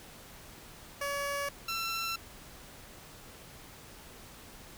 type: tone pair in turn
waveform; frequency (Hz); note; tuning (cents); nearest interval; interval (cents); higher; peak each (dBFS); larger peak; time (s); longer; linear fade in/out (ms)
15% pulse; 566 / 1346.2; C#5 / E6; +36 / +36; octave + minor third; 1500; second; -26; neither; 1.01-1.49 / 1.68-2.16; neither; 5
effects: pink hiss -51 dBFS RMS until 4.77 s